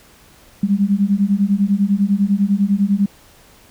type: beating tone pair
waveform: sine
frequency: 195 / 205 Hz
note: G3 / G#3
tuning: -9 / -22 cents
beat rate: 10 Hz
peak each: -16 dBFS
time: 0.63-3.06 s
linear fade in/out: 5 ms
effects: pink hiss -48 dBFS RMS until 3.7 s